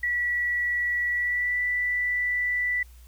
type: tone with pitch glide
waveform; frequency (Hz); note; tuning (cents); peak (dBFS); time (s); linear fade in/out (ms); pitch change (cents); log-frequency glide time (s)
sine; 1943 to 1973.5; B6 to B6; -29 to -2; -23; 0.03-2.83; 5; +27; 1.08-1.6
effects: added 60 Hz sine -46 dBFS peak until 3.07 s + white hiss -59 dBFS RMS until 3.07 s